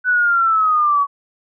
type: linear sweep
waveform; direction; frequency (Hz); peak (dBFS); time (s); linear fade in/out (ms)
sine; down; 1500 to 1116; -12; 0.04-1.07; 50
effects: none